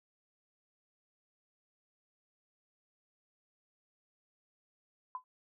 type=tone with exponential decay; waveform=sine; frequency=1013 Hz; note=B5; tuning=44 cents sharp; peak=-33 dBFS; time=5.15-5.24 s; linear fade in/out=1 ms; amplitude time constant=18 ms; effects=none